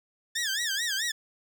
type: tone with vibrato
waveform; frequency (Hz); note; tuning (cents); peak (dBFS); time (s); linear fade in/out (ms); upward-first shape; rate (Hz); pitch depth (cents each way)
15% pulse; 1729; A6; -31; -21; 0.35-1.12; 10; sine; 4.6; 190
effects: none

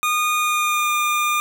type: tone with pitch glide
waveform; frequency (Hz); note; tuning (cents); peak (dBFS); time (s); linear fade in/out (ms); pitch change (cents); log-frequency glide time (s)
25% pulse; 1226 to 1206.3; D#6 to D6; -26 to +46; -14; 0.03-1.4; 0; -28; 0.38-0.93
effects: none

